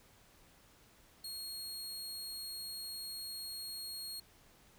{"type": "tone", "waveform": "sawtooth", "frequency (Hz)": 4292, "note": "C8", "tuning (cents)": 43, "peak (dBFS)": -39, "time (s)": [1.24, 4.2], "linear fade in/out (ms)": 5, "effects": ["pink hiss -64 dBFS RMS until 4.78 s"]}